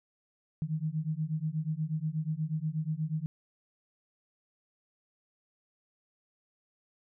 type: beating tone pair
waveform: sine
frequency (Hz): 152.3 / 160.6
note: D#3 / E3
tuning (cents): -37 / -45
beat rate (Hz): 8.3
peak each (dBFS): -33 / -33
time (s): 0.62-3.26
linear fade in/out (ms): 0
effects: none